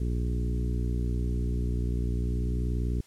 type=harmonic tone with a mistuned harmonic; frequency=60.3 Hz; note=B1; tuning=41 cents flat; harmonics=1 / 2 / 3 / 4 / 5 / 6 / 7; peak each=-27 / -33 / -37 / -39 / -41 / -43 / -44 dBFS; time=0-3.01 s; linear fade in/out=5 ms; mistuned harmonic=1; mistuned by=+29 cents; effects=white hiss -59 dBFS RMS until 3.06 s + low-pass 10000 Hz 12 dB/octave